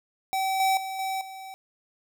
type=tone with level steps; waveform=square; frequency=767 Hz; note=G5; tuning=38 cents flat; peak=-25 / -21 / -32 / -28 / -39 dBFS; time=0.33-1.54 s; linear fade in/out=0 ms; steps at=0.6 / 0.77 / 0.99 / 1.21 s; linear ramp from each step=2 ms; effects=none